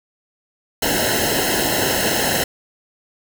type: noise with comb filter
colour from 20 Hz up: pink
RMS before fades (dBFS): -19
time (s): 0.82-2.44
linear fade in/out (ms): 5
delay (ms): 0.85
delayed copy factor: -1
effects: none